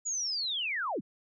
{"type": "linear sweep", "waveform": "sine", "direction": "down", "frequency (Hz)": [6970, 120], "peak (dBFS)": -30, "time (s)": [0.05, 1.01], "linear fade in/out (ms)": 20, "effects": []}